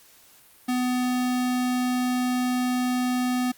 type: tone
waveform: square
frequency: 250 Hz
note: B3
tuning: 21 cents sharp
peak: -23 dBFS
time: 0.68-3.52 s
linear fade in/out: 10 ms
effects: white hiss -54 dBFS RMS until 3.57 s + Opus 48 kbps